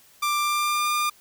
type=tone with pitch glide; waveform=sawtooth; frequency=1183 to 1202.3 Hz; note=D6 to D6; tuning=+12 to +40 cents; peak=-18 dBFS; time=0.22-1.1 s; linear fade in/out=10 ms; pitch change=+28 cents; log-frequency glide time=0.39-0.88 s; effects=white hiss -55 dBFS RMS until 1.2 s